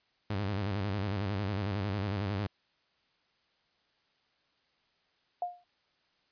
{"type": "tone with vibrato", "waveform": "sawtooth", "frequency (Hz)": 100, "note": "G2", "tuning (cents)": 35, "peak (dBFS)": -27, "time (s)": [0.3, 2.47], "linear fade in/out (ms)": 5, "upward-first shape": "square", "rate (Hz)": 11, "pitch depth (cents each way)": 80}
{"type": "tone with exponential decay", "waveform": "sine", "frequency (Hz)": 710, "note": "F5", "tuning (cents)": 28, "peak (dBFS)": -27, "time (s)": [5.42, 5.64], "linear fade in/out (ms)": 2, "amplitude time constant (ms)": 47}
{"effects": ["white hiss -72 dBFS RMS until 6.31 s", "resampled to 11025 Hz"]}